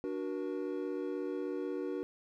triangle chord, D augmented, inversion none, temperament equal with one note detuned, 293.7 / 370 / 476.2 Hz, D4 / F#4 / A#4, 0 / 0 / +37 cents, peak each -37 / -36 / -38 dBFS, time 0.04-2.03 s, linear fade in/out 0 ms, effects none

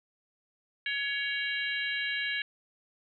harmonic tone with a mistuned harmonic, 561 Hz, C#5, 21 cents sharp, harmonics 3 / 4 / 5 / 6 / 7, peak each -33 / -35 / -37 / -39 / -40 dBFS, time 0.86-2.42 s, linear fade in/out 2 ms, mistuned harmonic 6, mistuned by -98 cents, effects none

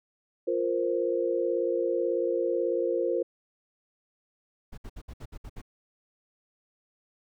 sine chord, F suspended fourth, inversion none, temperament just, 349.2 / 465.6 / 523.8 Hz, F4 / Bb4 / C5, 0 / -2 / +2 cents, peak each -29 dBFS, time 0.47-3.23 s, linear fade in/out 10 ms
brown noise bursts, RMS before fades -40 dBFS, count 8, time 4.72-5.617 s, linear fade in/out 10 ms, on 57 ms, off 63 ms
effects none

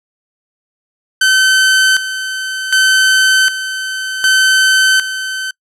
sawtooth tone with tremolo, 1533 Hz, G6, 39 cents flat, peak -4 dBFS, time 1.21-5.51 s, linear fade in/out 5 ms, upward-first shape square, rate 0.66 Hz, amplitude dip 70%, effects noise-tail reverb RT60 0.1 s tail -26 dB re dry + low-pass 10000 Hz 12 dB/octave

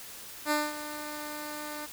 10% pulse tone with ADSR envelope, 299.3 Hz, D4, 33 cents sharp, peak -16 dBFS, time 0.45-1.87 s, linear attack 61 ms, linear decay 210 ms, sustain -13 dB, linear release 25 ms, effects white hiss -45 dBFS RMS until 1.92 s

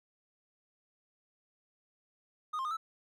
triangle tone with pitch steps, 1236 / 1058 / 1224 / 1318 Hz, D#6 / C6 / D#6 / E6, -12 / +19 / -29 / -1 cents, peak -31 dBFS, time 2.53-2.77 s, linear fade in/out 10 ms, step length 60 ms, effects none

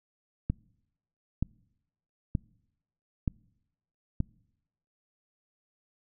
click train, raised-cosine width 5 ms, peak -15 dBFS, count 5, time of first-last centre 0.5-4.204 s, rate 1.08 Hz, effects noise-tail reverb RT60 0.9 s tail -26 dB re dry

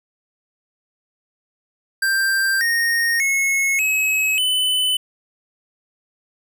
square tone with pitch steps, 1578 / 1855 / 2181 / 2563 / 3013 Hz, G6 / A#6 / C#7 / E7 / F#7, +11 / -9 / -29 / -49 / +31 cents, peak -17 dBFS, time 2.02-4.97 s, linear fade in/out 5 ms, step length 590 ms, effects none

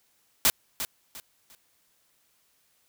white noise with echo, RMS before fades -20 dBFS, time 0.45-0.5 s, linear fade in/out 0 ms, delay 350 ms, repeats 3, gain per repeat -11 dB, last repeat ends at 1.55 s, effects white hiss -68 dBFS RMS until 2.88 s

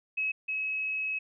sine tone pair in turn, 2566 / 2566 Hz, E7 / E7, -47 / -47 cents, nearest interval unison, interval 0 cents, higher neither, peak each -27 / -29 dBFS, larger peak first, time 0.17-0.32 / 0.48-1.19 s, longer second, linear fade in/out 10 ms, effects none

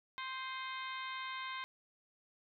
harmonic tone with a mistuned harmonic, 523.3 Hz, C5, in tune, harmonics 2 / 3 / 4 / 5 / 6 / 7 / 8, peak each -43 / -48 / -46 / -53 / -51 / -51 / -58 dBFS, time 0.18-1.64 s, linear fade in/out 0 ms, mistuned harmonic 5, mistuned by -57 cents, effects none

